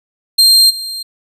40% pulse tone with level steps, 4186 Hz, C8, in tune, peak -4 / -20 dBFS, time 0.38-1.03 s, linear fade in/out 10 ms, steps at 0.69 s, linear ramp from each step 20 ms, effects resampled to 32000 Hz

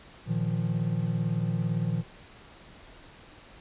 triangle chord, Bb suspended fourth, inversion none, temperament equal with one note detuned, 116.54 / 155.56 / 173.41 Hz, Bb2 / Eb3 / F3, 0 / 0 / -12 cents, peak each -28 dBFS, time 0.26-2.04 s, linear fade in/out 50 ms, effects pink hiss -51 dBFS RMS until 3.6 s + resampled to 8000 Hz

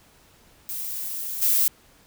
violet noise with level steps, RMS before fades -31 / -20 dBFS, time 0.69-1.68 s, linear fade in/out 0 ms, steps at 1.41 s, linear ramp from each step 20 ms, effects pink hiss -56 dBFS RMS until 2.06 s

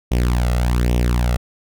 sawtooth tone with flanger, 60.4 Hz, B1, 38 cents flat, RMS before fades -17 dBFS, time 0.11-1.37 s, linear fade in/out 10 ms, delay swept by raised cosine 0.33 to 1.53 ms, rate 1.2 Hz, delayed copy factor +0.7, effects none

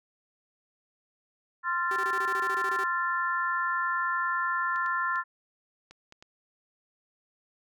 sine chord, F major, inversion second, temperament equal with one note detuned, 1046.5 / 1376.9 / 1760 Hz, C6 / F6 / A6, 0 / -25 / 0 cents, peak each -30 / -30 / -31 dBFS, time 1.63-5.24 s, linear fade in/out 50 ms
sawtooth tone bursts, 386.5 Hz, G4, 24 cents flat, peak -31 dBFS, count 13, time 1.91-2.838 s, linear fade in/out 2 ms, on 52 ms, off 21 ms
clicks, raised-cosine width 0.2 ms, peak -32 dBFS, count 6, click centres 4.76 / 4.862 / 5.158 / 5.91 / 6.124 / 6.225 s
effects none

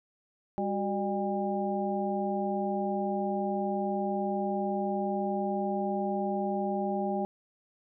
harmonic tone with a mistuned harmonic, 200.6 Hz, G3, 40 cents sharp, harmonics 1 / 2 / 3 / 4, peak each -32 / -34 / -35 / -33 dBFS, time 0.58-7.25 s, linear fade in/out 0 ms, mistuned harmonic 2, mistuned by -130 cents, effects none

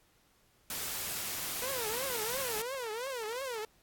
white noise, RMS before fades -37 dBFS, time 0.7-2.62 s, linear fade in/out 2 ms
sawtooth tone with vibrato, 482.8 Hz, B4, 39 cents flat, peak -32 dBFS, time 1.62-3.65 s, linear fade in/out 2 ms, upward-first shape triangle, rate 2.9 Hz, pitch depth 250 cents each way
effects pink hiss -68 dBFS RMS until 3.82 s + AAC 64 kbps

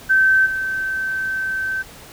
sine tone with level steps, 1545 Hz, G6, 26 cents flat, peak -11 / -20 dBFS, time 0.09-1.83 s, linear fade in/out 20 ms, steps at 0.45 s, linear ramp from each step 20 ms, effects pink hiss -41 dBFS RMS until 2.12 s

